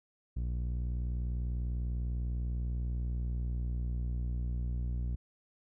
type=tone with low-pass filter; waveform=sawtooth; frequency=60.1 Hz; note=B1; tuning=46 cents flat; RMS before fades=-34 dBFS; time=0.36-5.16 s; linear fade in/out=10 ms; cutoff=150 Hz; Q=0.61; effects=none